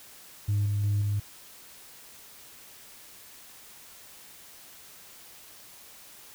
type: tone with tremolo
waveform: sine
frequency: 102.5 Hz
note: G#2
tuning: 22 cents flat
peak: -21 dBFS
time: 0.48-1.2 s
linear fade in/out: 10 ms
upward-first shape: square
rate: 2.8 Hz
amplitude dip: 25%
effects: tanh soft clip ceiling -21 dBFS + white hiss -50 dBFS RMS until 6.34 s